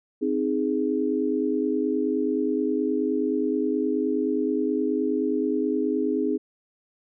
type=chord; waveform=sine; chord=Ab major; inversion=first; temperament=equal; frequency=261.6 / 311.1 / 415.3 Hz; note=C4 / Eb4 / Ab4; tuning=0 / 0 / 0 cents; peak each=-26 dBFS; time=0.21-6.38 s; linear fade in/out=20 ms; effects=none